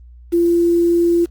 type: tone with quantisation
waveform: sine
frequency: 342.7 Hz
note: F4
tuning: 33 cents flat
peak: -11 dBFS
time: 0.32-1.26 s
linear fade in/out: 20 ms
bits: 6
effects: added 60 Hz sine -38 dBFS peak until 1.3 s + Opus 32 kbps